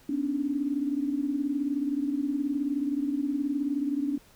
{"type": "tone cluster", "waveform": "sine", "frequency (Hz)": [250.5, 284.5, 303.5], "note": ["B3", "C#4", "D#4"], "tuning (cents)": [25, 45, -43], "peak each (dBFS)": [-34, -27, -34], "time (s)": [0.09, 4.18], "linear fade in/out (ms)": 5, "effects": ["pink hiss -58 dBFS RMS until 4.35 s"]}